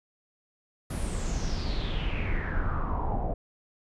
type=noise with low-pass filter sweep; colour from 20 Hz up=brown; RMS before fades=-29 dBFS; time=0.9-3.34 s; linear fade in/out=5 ms; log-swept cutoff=11000 to 640 Hz; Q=6; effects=none